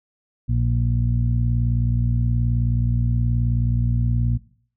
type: harmonic tone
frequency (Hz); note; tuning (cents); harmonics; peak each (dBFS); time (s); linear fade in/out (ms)
58.9; A#1; +19; 1 / 2 / 3 / 4; -22 / -20 / -34 / -30; 0.48-4.38; 20
effects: noise-tail reverb RT60 0.5 s tail -17 dB re dry